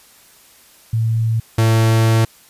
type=tone pair in turn; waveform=sine / 45% pulse; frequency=112.9 / 112.35 Hz; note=A2 / A2; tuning=+45 / +37 cents; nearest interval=unison; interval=8 cents; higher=first; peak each=-14 / -11 dBFS; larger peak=second; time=0.93-1.4 / 1.58-2.25 s; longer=second; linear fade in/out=5 ms; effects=white hiss -48 dBFS RMS until 2.49 s + resampled to 32000 Hz